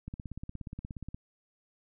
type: click train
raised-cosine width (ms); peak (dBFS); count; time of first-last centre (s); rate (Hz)
5; -27; 19; 0.08-1.145; 16.9
effects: none